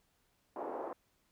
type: band-pass noise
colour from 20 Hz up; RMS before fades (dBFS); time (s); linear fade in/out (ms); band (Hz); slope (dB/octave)
white; -41; 0.56-0.93; 2; 320 to 840; 24
effects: pink hiss -75 dBFS RMS until 1.31 s